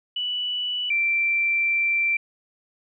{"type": "tone pair in turn", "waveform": "sine", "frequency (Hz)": [2960, 2349], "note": ["F#7", "D7"], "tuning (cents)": [0, 0], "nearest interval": "major third", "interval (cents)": 400, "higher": "first", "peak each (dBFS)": [-24, -19], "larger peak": "second", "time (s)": [[0.16, 0.9], [0.9, 2.17]], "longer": "second", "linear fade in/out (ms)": 5, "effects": []}